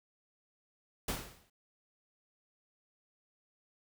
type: noise with exponential decay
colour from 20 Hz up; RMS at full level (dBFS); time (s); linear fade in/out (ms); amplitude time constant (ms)
pink; -33; 1.08-1.5; 5; 90
effects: none